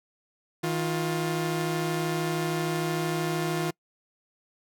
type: tone pair together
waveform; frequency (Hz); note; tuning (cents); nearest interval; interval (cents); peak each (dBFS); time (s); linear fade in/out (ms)
sawtooth; 159.4 / 351.9; D#3 / F4; +42 / +13; octave + major second; 1371; -25; 0.63-3.71; 10
effects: noise-tail reverb RT60 0.1 s tail -26 dB re dry